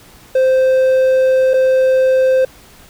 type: tone with dropouts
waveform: triangle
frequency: 521 Hz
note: C5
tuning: 7 cents flat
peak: -7 dBFS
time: 0.35-2.45 s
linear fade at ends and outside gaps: 5 ms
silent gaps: 1.536-1.539 s
effects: pink hiss -43 dBFS RMS until 2.89 s